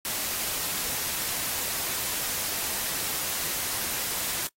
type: noise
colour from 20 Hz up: white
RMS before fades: -30 dBFS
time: 0.05-4.47 s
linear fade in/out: 0 ms
effects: noise-tail reverb RT60 0.1 s tail -21 dB re dry + AAC 48 kbps